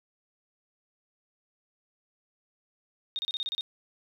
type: tone bursts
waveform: sine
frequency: 3696 Hz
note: A#7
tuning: 16 cents flat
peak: -29 dBFS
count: 8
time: 3.16-3.609 s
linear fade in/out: 0 ms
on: 29 ms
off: 31 ms
effects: none